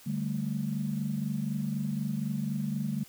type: chord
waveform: sine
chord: D suspended fourth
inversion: none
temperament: equal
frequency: 146.83 / 196 / 220 Hz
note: D3 / G3 / A3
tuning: 0 / 0 / 0 cents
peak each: -33 dBFS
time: 0.06-3.04 s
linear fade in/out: 10 ms
effects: tanh soft clip ceiling -19 dBFS + white hiss -54 dBFS RMS until 3.08 s